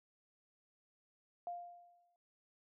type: tone with exponential decay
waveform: sine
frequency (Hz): 700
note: F5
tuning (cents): +4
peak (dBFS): -38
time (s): 1.47-2.16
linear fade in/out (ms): 1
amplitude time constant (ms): 150
effects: none